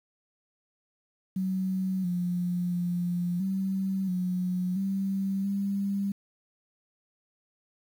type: tone with pitch steps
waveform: sine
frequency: 188.2 / 177.3 / 175.8 / 191.8 / 181.6 / 194.3 / 198.6 Hz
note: F#3 / F3 / F3 / G3 / F#3 / G3 / G3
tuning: +30 / +26 / +12 / -37 / -32 / -15 / +23 cents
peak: -26 dBFS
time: 1.36-6.12 s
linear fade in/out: 5 ms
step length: 680 ms
effects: 9-bit